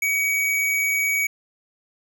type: tone with amplitude modulation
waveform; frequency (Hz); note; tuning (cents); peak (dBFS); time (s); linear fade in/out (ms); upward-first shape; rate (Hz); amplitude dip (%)
square; 2262; C#7; +34; -19; 0.02-1.27; 5; sine; 109; 25
effects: none